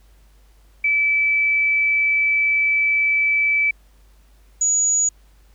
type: tone pair in turn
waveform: sine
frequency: 2309 / 6824 Hz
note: D7 / G#8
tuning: -30 / +46 cents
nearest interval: octave + perfect fifth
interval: 1876 cents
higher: second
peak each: -15 dBFS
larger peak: neither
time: 0.84-3.71 / 4.61-5.09 s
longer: first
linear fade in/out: 5 ms
effects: added 50 Hz sine -49 dBFS peak until 5.54 s + pink hiss -60 dBFS RMS until 5.54 s